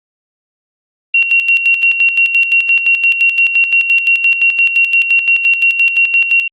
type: tone with tremolo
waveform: sine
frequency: 2744 Hz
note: F7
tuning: 31 cents flat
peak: -6 dBFS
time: 1.14-6.48 s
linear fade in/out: 5 ms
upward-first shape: square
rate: 5.8 Hz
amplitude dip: 60%
effects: Opus 32 kbps